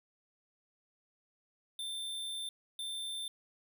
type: tone bursts at uneven times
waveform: square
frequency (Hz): 3565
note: A7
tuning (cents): +22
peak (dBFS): -38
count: 2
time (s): 1.79-2.49 / 2.79-3.28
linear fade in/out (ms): 2
effects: none